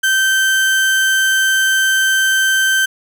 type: tone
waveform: 35% pulse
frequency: 1553 Hz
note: G6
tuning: 17 cents flat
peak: -10 dBFS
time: 0.03-2.86 s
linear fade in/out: 10 ms
effects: none